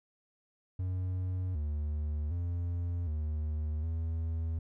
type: tone with pitch steps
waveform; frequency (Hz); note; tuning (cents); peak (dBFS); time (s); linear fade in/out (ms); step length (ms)
triangle; 92 / 74.9 / 86.8 / 76.7 / 81.5; F#2 / D2 / F2 / D#2 / E2; -9 / +35 / -10 / -24 / -19; -29; 0.79-4.59; 5; 760
effects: none